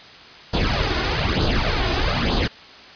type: noise with flanger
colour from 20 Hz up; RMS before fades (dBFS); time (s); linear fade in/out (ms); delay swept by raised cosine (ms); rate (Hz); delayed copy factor
pink; -20; 0.53-2.48; 10; 0.22 to 2.82; 1.1; +0.65
effects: white hiss -42 dBFS RMS until 2.95 s + resampled to 11025 Hz